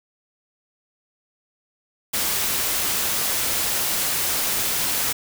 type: noise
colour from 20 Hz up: white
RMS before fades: -23 dBFS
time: 2.13-5.13 s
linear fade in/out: 10 ms
effects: none